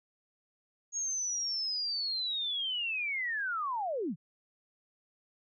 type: linear sweep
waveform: sine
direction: down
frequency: 6645 to 129.7 Hz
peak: -31 dBFS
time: 0.92-4.16 s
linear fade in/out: 50 ms
effects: none